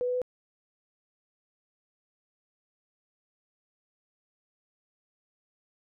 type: tone with pitch steps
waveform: sine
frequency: 493.9 / 497.3 / 500.8 Hz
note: B4 / B4 / B4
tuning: 0 / +12 / +24 cents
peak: -26 dBFS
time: 0.01-0.217 s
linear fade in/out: 0 ms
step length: 69 ms
effects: none